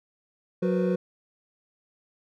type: tone cluster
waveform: triangle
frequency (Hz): 183.3 / 367.4 / 480 / 507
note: F#3 / F#4 / B4 / B4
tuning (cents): -16 / -12 / -49 / +45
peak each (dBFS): -23 / -26 / -29 / -28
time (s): 0.62-0.96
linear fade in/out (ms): 10
effects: none